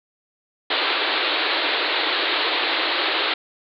white band-pass noise, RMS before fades -22 dBFS, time 0.7-3.34 s, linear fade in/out 5 ms, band 290 to 4300 Hz, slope 96 dB/octave, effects none

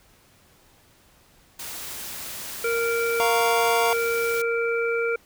white noise, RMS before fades -35 dBFS, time 1.59-4.42 s, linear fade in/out 5 ms
harmonic tone, 464.8 Hz, A#4, 5 cents flat, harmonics 1 / 3 / 5, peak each -23 / -28 / -30 dBFS, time 2.64-5.16 s, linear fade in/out 5 ms
square chord, Bb minor, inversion second, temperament equal, 698.5 / 932.3 / 1108.7 Hz, F5 / Bb5 / Db6, 0 / 0 / 0 cents, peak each -25 / -26 / -30 dBFS, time 3.2-3.93 s, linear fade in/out 0 ms
effects pink hiss -57 dBFS RMS until 5.25 s

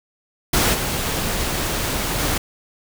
pink noise with level steps, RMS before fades -17 / -23 / -21 dBFS, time 0.53-2.38 s, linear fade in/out 5 ms, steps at 0.73 / 2.18 s, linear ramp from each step 20 ms, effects none

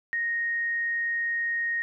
sine tone, 1864.7 Hz, A#6, in tune, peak -25 dBFS, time 0.13-1.82 s, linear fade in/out 0 ms, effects none

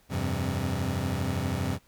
25% pulse chord, F suspended second, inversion none, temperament equal with one note detuned, 85.56 / 98 / 130.81 Hz, F2 / G2 / C3, -35 / 0 / 0 cents, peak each -28 dBFS, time 0.09-1.79 s, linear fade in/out 50 ms, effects pink hiss -63 dBFS RMS until 1.87 s

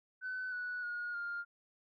sine tone with pitch steps, 1511 / 1474.8 / 1439.4 / 1404.9 Hz, F#6 / F#6 / F#6 / F6, +36 / -6 / -48 / +10 cents, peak -36 dBFS, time 0.21-1.45 s, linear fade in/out 50 ms, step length 310 ms, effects tanh soft clip ceiling -33 dBFS

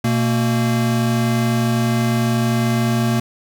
square tone pair together, 121.8 / 229.9 Hz, B2 / A#3, -24 / -24 cents, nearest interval major seventh, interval 1100 cents, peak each -19 dBFS, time 0.04-3.2 s, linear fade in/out 5 ms, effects none

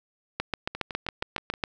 two click trains, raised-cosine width 0.3 ms, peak -18 / -11 dBFS, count 6 / 10, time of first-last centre 0.75-1.539 / 0.4-1.638 s, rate 6.34 / 7.27 Hz, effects none

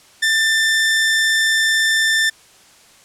sawtooth tone, 1782 Hz, A6, 22 cents sharp, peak -10 dBFS, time 0.22-2.3 s, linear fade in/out 10 ms, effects white hiss -48 dBFS RMS until 3.04 s + low-pass 9000 Hz 12 dB/octave

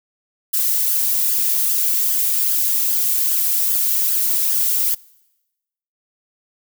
violet noise with flanger, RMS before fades -18 dBFS, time 0.53-4.95 s, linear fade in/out 10 ms, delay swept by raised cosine 0.61 to 2.21 ms, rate 2.5 Hz, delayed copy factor +0.55, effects noise-tail reverb RT60 1.0 s tail -24 dB re dry

